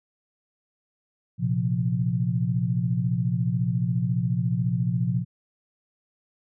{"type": "chord", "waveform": "sine", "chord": "Bb suspended second", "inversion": "none", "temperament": "equal", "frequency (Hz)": [116.54, 130.81, 174.61], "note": ["Bb2", "C3", "F3"], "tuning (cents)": [0, 0, 0], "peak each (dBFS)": -26, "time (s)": [1.38, 5.25], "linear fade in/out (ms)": 50, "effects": []}